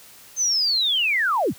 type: linear sweep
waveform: sine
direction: down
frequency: 6330 to 52.7 Hz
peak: -18 dBFS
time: 0.36-1.54 s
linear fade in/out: 50 ms
effects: white hiss -47 dBFS RMS until 1.58 s